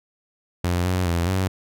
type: tone with pitch steps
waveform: sawtooth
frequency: 88.2 / 91.4 / 85.4 / 94.2 Hz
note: F2 / F#2 / F2 / F#2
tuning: +18 / -21 / -38 / +32 cents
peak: -16 dBFS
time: 0.64-1.48 s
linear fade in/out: 5 ms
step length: 210 ms
effects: none